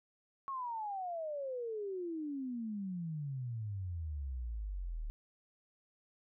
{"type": "exponential sweep", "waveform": "sine", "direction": "down", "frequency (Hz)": [1108.7, 36.71], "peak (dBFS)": -37, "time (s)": [0.48, 5.1], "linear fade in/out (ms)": 0, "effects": []}